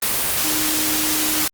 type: tone in noise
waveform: sine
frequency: 308.9 Hz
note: D#4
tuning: 12 cents flat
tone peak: -26 dBFS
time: 0.44-1.45 s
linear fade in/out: 5 ms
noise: white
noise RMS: -20 dBFS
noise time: 0.02-1.48 s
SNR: -9 dB
effects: Opus 32 kbps